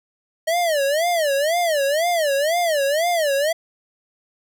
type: tone with vibrato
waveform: square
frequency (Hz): 622.3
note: D#5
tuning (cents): 0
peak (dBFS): -18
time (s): 0.47-3.53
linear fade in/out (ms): 10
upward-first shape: sine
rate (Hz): 2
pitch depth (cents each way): 220
effects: none

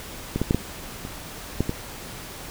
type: clicks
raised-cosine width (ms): 3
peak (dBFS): -11 / -9 / -6 / -7 / -20 / -8 / -11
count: 7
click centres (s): 0.36 / 0.416 / 0.509 / 0.546 / 1.051 / 1.606 / 1.694
effects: pink hiss -38 dBFS RMS until 2.5 s

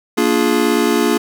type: chord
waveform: square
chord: Bb dominant seventh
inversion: none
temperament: just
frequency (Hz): 233.1 / 291.4 / 349.6 / 419.5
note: Bb3 / D4 / F4 / Ab4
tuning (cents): 0 / -13 / +2 / +17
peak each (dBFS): -19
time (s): 0.17-1.18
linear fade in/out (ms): 10
effects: none

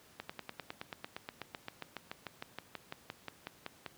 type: slowing click train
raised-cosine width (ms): 0.3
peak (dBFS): -24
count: 27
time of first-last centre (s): 0.2-3.863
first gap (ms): 95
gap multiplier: 1.03
effects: pink hiss -61 dBFS RMS until 3.97 s + high-pass 100 Hz 12 dB/octave

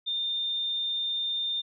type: tone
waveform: sine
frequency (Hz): 3615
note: A7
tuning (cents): +46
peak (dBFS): -27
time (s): 0.06-1.62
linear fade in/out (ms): 20
effects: none

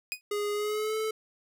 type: tone with exponential decay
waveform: sawtooth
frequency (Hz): 2489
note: D#7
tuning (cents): 0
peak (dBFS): -23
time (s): 0.12-0.21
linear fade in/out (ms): 0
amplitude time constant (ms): 19
type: tone with pitch glide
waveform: square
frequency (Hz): 413.3 to 436.6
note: G#4 to A4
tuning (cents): -8 to -13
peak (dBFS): -29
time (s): 0.31-1.11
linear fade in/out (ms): 5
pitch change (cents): +95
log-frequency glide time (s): 0.53-0.96
effects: none

